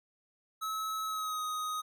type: tone with pitch glide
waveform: square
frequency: 1293 to 1251.8 Hz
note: E6 to D#6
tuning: -34 to +10 cents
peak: -34 dBFS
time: 0.61-1.82 s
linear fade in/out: 20 ms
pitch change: -56 cents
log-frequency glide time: 1.04-1.43 s
effects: none